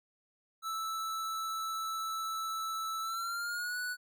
square tone with pitch glide, 1316 to 1477.2 Hz, E6 to F#6, -3 to -3 cents, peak -35 dBFS, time 0.62-3.97 s, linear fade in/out 50 ms, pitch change +200 cents, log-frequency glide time 3.01-3.78 s, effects none

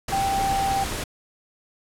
sine tone in noise, 784 Hz, G5, in tune, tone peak -21 dBFS, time 0.12-0.84 s, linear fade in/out 5 ms, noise pink, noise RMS -29 dBFS, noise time 0.08-1.04 s, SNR +5 dB, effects low-pass 12000 Hz 12 dB/octave

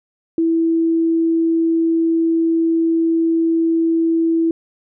sine tone, 329 Hz, E4, 3 cents flat, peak -13 dBFS, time 0.38-4.51 s, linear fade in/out 2 ms, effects none

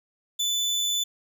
30% pulse tone, 3498 Hz, A7, 11 cents flat, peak -21 dBFS, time 0.39-1.04 s, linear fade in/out 10 ms, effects none

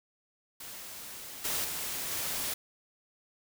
white noise with level steps, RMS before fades -44 / -32 / -36 / -34 dBFS, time 0.6-2.54 s, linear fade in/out 5 ms, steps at 1.44 / 1.64 / 2.11 s, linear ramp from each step 10 ms, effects none

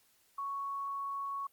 sine tone, 1111 Hz, C#6, 4 cents sharp, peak -35 dBFS, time 0.38-1.47 s, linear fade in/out 5 ms, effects white hiss -69 dBFS RMS until 1.52 s + Opus 48 kbps

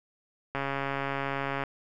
click train, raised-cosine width 0.5 ms, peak -16 dBFS, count 151, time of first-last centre 0.55-1.637 s, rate 138 Hz, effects none

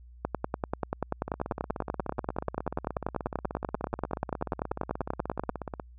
two click trains, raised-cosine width 1 ms, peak -14 / -20 dBFS, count 55 / 76, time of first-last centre 0.25-5.493 / 1.28-5.798 s, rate 10.3 / 16.6 Hz, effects added 60 Hz sine -48 dBFS peak until 5.98 s

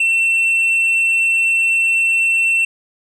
sine tone with tanh clipping, 2696 Hz, E7, 38 cents sharp, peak -13 dBFS, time 0-2.65 s, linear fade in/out 5 ms, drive 3 dB, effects none

